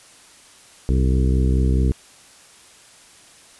harmonic tone with a mistuned harmonic, 64.7 Hz, C2, 19 cents flat, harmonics 1 / 2 / 3 / 4 / 5 / 6 / 7, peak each -16 / -22 / -26 / -28 / -30 / -32 / -33 dBFS, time 0.89-1.92 s, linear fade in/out 0 ms, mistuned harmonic 7, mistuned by -19 cents, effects white hiss -48 dBFS RMS until 3.59 s + resampled to 24000 Hz

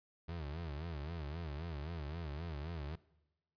30% pulse tone with vibrato, 78.1 Hz, D#2, 7 cents sharp, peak -38 dBFS, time 0.28-2.96 s, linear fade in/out 10 ms, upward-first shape sine, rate 3.8 Hz, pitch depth 170 cents each way, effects noise-tail reverb RT60 1.0 s tail -21 dB re dry + resampled to 11025 Hz

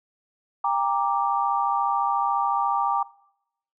sine chord, G minor, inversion none, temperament equal with one note detuned, 798.2 / 932.3 / 1174.7 Hz, G5 / Bb5 / D6, +31 / 0 / 0 cents, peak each -25 dBFS, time 0.64-3.03 s, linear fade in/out 5 ms, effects noise-tail reverb RT60 0.8 s tail -22 dB re dry

